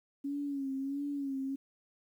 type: tone with vibrato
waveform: sine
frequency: 277.2 Hz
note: C#4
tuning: in tune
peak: -33 dBFS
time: 0.24-1.56 s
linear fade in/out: 10 ms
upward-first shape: sine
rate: 1.5 Hz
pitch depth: 60 cents each way
effects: 11-bit